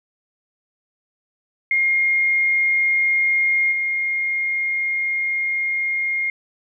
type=tone with level steps; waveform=sine; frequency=2132 Hz; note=C7; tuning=32 cents sharp; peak=-15 / -19 dBFS; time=1.71-6.3 s; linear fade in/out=2 ms; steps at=3.71 s; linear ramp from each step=20 ms; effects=none